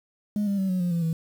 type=tone with pitch steps; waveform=sine; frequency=207.7 / 199.47 / 191.57 / 183.97 / 176.68 / 169.68 / 162.96 Hz; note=G#3 / G3 / G3 / F#3 / F3 / F3 / E3; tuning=0 / +30 / -40 / -10 / +20 / -50 / -20 cents; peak=-20 dBFS; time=0.36-1.13 s; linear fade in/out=2 ms; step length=110 ms; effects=tanh soft clip ceiling -21 dBFS + 8-bit